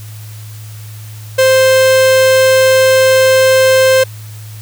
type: tone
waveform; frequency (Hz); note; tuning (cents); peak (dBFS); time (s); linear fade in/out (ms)
45% pulse; 523.3; C5; 0; -6; 1.38-4.04; 10
effects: added 107 Hz sine -27 dBFS peak until 4.61 s + white hiss -38 dBFS RMS until 4.61 s